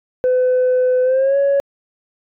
sine tone with pitch glide, 506 to 558.2 Hz, B4 to C#5, +42 to +12 cents, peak -10 dBFS, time 0.24-1.6 s, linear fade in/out 0 ms, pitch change +170 cents, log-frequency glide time 1.03-1.37 s, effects tanh soft clip ceiling -10 dBFS

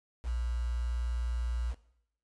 sine tone with quantisation, 59.6 Hz, A#1, 39 cents sharp, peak -30 dBFS, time 0.23-1.75 s, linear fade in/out 50 ms, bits 8, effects noise-tail reverb RT60 0.7 s tail -17 dB re dry + resampled to 22050 Hz

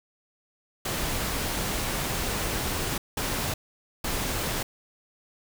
pink noise bursts at uneven times, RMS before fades -29 dBFS, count 3, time 0.85-2.98 / 3.17-3.54 / 4.04-4.63 s, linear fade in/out 5 ms, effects none

